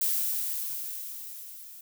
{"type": "noise with level ramp", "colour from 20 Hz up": "violet", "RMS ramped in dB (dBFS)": [-26, -47], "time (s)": [0.01, 1.81], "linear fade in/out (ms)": 5, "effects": []}